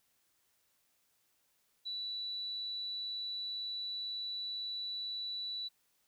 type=tone; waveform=sine; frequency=3951 Hz; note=B7; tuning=in tune; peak=-37 dBFS; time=1.85-5.69 s; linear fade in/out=20 ms; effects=white hiss -75 dBFS RMS until 6.07 s